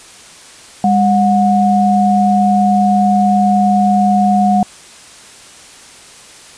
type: tone pair together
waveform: sine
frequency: 202 / 727.4 Hz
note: G#3 / F#5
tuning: -48 / -30 cents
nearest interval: octave + minor seventh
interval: 2218 cents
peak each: -11 dBFS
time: 0.84-4.63 s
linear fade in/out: 2 ms
effects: white hiss -38 dBFS RMS until 6.57 s + resampled to 22050 Hz